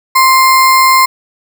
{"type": "tone with sample-and-hold", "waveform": "sine", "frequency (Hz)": 1046.5, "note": "C6", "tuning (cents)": 0, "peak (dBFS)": -4, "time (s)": [0.15, 1.06], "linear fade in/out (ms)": 10, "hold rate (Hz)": 3150, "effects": []}